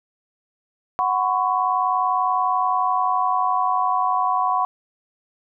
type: chord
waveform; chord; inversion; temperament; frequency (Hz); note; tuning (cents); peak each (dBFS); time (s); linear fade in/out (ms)
sine; F# suspended fourth; none; equal with one note detuned; 740 / 1008.5 / 1108.7; F#5 / B5 / C#6; 0 / +36 / 0; -22; 0.99-4.65; 0
effects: none